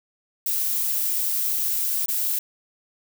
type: noise with dropouts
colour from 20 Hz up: violet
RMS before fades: -24 dBFS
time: 0.46-2.39 s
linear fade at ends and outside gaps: 5 ms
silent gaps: 2.06-2.083 s
effects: none